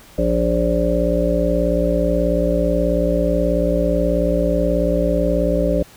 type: harmonic tone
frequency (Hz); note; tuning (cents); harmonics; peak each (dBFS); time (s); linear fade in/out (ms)
58.4; A#1; +4; 1 / 3 / 5 / 7 / 9 / 10; -21 / -22 / -23 / -26 / -21 / -21; 0.18-5.83; 5
effects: pink hiss -45 dBFS RMS until 5.96 s